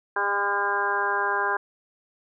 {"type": "harmonic tone with a mistuned harmonic", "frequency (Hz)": 201.5, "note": "G3", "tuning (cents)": 48, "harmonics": [2, 3, 4, 5, 6, 7, 8], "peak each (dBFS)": [-31, -37, -30, -27, -34, -31, -27], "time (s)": [0.16, 1.57], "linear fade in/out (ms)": 5, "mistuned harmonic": 5, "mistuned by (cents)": 18, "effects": []}